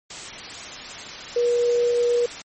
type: tone in noise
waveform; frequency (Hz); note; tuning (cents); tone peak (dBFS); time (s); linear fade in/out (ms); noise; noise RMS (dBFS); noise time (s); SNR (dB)
sine; 480; B4; -49; -17; 1.36-2.26; 5; white; -35; 0.1-2.42; +15
effects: MP3 32 kbps